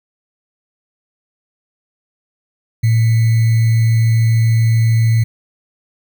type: tone with sample-and-hold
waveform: sine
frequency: 113.4 Hz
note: A#2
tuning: 47 cents flat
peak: -9 dBFS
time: 2.83-5.24 s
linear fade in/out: 10 ms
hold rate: 2100 Hz
effects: none